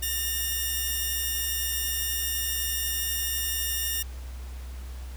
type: tone pair together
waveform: 5% pulse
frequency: 1813.1 / 2848 Hz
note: A#6 / F7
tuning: -49 / +33 cents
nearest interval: minor sixth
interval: 782 cents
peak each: -20 dBFS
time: 0.02-4.03 s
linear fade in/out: 10 ms
effects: added 63 Hz sine -35 dBFS peak until 5.16 s + pink hiss -50 dBFS RMS until 5.16 s